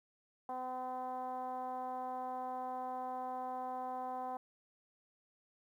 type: tone with low-pass filter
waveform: 10% pulse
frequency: 255 Hz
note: C4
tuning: 44 cents flat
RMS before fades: -41 dBFS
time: 0.49-4.37 s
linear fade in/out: 2 ms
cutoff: 860 Hz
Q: 7
effects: 12-bit